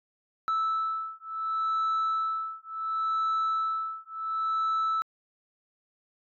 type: beating tone pair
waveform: sine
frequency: 1313 / 1313.7 Hz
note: E6 / E6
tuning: -7 / -6 cents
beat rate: 0.7 Hz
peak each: -28 dBFS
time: 0.48-5.02 s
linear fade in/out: 0 ms
effects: tanh soft clip ceiling -23 dBFS